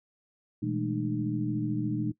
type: tone cluster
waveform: sine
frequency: 121.5 / 162.9 / 204.8 / 218.5 / 304.4 Hz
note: B2 / E3 / G#3 / A3 / D#4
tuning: -28 / -20 / -24 / -12 / -38 cents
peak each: -33 / -36 / -36 / -36 / -31 dBFS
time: 0.62-2.12 s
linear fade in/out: 10 ms
effects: noise-tail reverb RT60 0.1 s tail -19 dB re dry